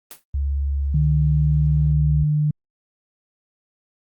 white noise with exponential decay, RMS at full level -33 dBFS, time 0.11-0.24 s, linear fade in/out 1 ms, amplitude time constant 28 ms
sine tone with vibrato, 69.9 Hz, C#2, 15 cents sharp, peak -19 dBFS, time 0.34-2.24 s, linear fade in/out 5 ms, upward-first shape sine, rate 18 Hz, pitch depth 19 cents each way
sine tone, 150 Hz, D3, 37 cents sharp, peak -16 dBFS, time 0.94-2.51 s, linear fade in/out 5 ms
effects Opus 24 kbps

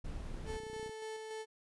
brown noise, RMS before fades -42 dBFS, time 0.04-0.57 s, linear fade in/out 10 ms
click train, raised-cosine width 3 ms, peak -38 dBFS, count 19, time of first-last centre 0.31-0.894 s, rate 30.8 Hz
35% pulse tone with tremolo, 438.1 Hz, A4, 7 cents flat, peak -39 dBFS, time 0.45-1.46 s, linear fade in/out 50 ms, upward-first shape square, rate 3.5 Hz, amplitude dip 30%
effects resampled to 24000 Hz

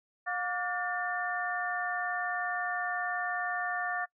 harmonic tone with a mistuned harmonic, 358.1 Hz, F4, 43 cents sharp, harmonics 2 / 3 / 4 / 5, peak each -35 / -38 / -38 / -34 dBFS, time 0.26-4.06 s, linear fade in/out 20 ms, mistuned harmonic 3, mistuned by +130 cents, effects noise-tail reverb RT60 0.1 s tail -26 dB re dry

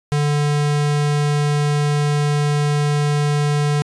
square tone, 146.83 Hz, D3, in tune, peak -16 dBFS, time 0.12-3.82 s, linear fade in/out 0 ms, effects resampled to 22050 Hz

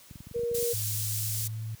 clicks, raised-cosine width 5 ms, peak -31 dBFS, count 12, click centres 0.111 / 0.157 / 0.205 / 0.27 / 0.313 / 0.362 / 0.393 / 0.434 / 0.514 / 0.548 / 0.584 / 0.627 s
sine tone, 472.9 Hz, A#4, 25 cents sharp, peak -27 dBFS, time 0.34-0.74 s, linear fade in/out 20 ms
pink high-pass noise, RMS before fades -33 dBFS, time 0.54-1.48 s, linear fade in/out 10 ms, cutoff 7400 Hz, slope 12 dB/octave
sine tone with pitch glide, 106.7 to 110.65 Hz, G#2 to A2, +47 to +10 cents, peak -32 dBFS, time 0.73-1.75 s, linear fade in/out 5 ms, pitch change +63 cents, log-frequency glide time 1.19-1.6 s
effects white hiss -54 dBFS RMS until 1.8 s + high-pass 60 Hz 12 dB/octave

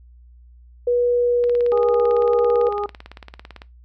sine tone with pitch glide, 485.6 to 479.5 Hz, B4 to A#4, -29 to +49 cents, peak -15 dBFS, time 0.87-2.69 s, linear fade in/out 5 ms, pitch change -22 cents, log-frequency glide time 1.07-2.06 s
click train, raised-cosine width 0.3 ms, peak -21 dBFS, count 40, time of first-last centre 1.44-3.619 s, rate 17.9 Hz
harmonic tone, 411.1 Hz, G#4, 18 cents flat, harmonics 1 / 2 / 3, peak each -24 / -27 / -29 dBFS, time 1.72-2.86 s, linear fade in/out 2 ms
effects noise-tail reverb RT60 0.2 s tail -19 dB re dry + added 60 Hz sine -44 dBFS peak until 3.84 s

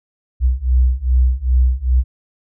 sine beating tone pair, 61.74 / 64.24 Hz, B1 / C2, 0 / -31 cents, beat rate 2.5 Hz, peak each -15 / -14 dBFS, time 0.4-2.04 s, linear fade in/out 50 ms, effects none

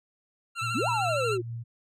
25% pulse tone with vibrato, 1352 Hz, E6, 43 cents sharp, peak -25 dBFS, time 0.55-1.38 s, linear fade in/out 50 ms, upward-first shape sine, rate 13 Hz, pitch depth 49 cents each way
sine tone with tremolo, 116.54 Hz, A#2, in tune, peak -32 dBFS, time 0.61-1.64 s, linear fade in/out 20 ms, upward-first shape sine, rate 4.6 Hz, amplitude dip 30%
sine exponential two-way sweep, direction up then down, 187.8 to 1010 to 341.5 Hz, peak -26 dBFS, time 0.74-1.42 s, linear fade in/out 20 ms, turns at 0.89 s
effects low-pass 8000 Hz 12 dB/octave

